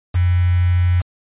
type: tone with quantisation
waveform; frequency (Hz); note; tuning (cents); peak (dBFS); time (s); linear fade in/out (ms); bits
sine; 88.7; F2; +27; -12; 0.14-1.02; 20; 5
effects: resampled to 8000 Hz